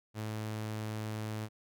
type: tone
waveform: sawtooth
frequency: 108.3 Hz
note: A2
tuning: 27 cents flat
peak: -32 dBFS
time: 0.14-1.49 s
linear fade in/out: 50 ms
effects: none